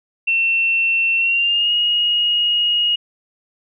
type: tone with pitch glide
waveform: sine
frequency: 2700 to 2877 Hz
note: E7 to F#7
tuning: +41 to -49 cents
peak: -14 dBFS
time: 0.27-2.96 s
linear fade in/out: 10 ms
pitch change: +110 cents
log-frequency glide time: 1.16-1.73 s
effects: none